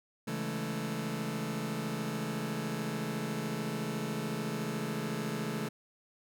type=chord; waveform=sawtooth; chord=A major seventh; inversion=first; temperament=just; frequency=137.5 / 165 / 206.2 / 220 Hz; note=C#3 / E3 / G#3 / A3; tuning=-14 / +2 / -12 / 0 cents; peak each=-36 / -35 / -37 / -33 dBFS; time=0.27-5.69 s; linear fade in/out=10 ms; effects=none